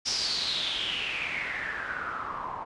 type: noise with low-pass filter sweep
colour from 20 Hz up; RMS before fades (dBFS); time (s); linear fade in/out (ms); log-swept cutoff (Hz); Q
white; -32; 0.05-2.65; 20; 5400 to 930; 6.8
effects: resampled to 24000 Hz